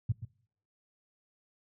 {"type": "tone with echo", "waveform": "sine", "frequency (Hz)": 112.7, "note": "A2", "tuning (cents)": 42, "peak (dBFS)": -24, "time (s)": [0.09, 0.12], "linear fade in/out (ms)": 5, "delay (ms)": 130, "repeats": 1, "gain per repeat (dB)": -11, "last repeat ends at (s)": 0.25, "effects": ["noise-tail reverb RT60 0.7 s tail -24 dB re dry", "high-pass 60 Hz 12 dB/octave"]}